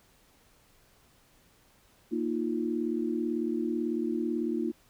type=chord; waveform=sine; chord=Bb suspended fourth; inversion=none; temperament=equal; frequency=233.1 / 311.1 / 349.2 Hz; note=Bb3 / Eb4 / F4; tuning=0 / 0 / 0 cents; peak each=-32 dBFS; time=2.11-4.72 s; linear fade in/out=20 ms; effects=pink hiss -63 dBFS RMS until 4.89 s